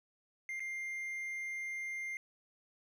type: tone with dropouts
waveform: triangle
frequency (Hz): 2100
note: C7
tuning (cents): +6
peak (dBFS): -36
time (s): 0.49-2.17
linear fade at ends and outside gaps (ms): 1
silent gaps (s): 0.596-0.603
effects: none